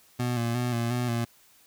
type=tone with vibrato; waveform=25% pulse; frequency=120 Hz; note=B2; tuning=49 cents flat; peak=-22 dBFS; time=0.19-1.25 s; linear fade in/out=10 ms; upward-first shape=square; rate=2.8 Hz; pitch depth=41 cents each way; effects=white hiss -59 dBFS RMS until 1.66 s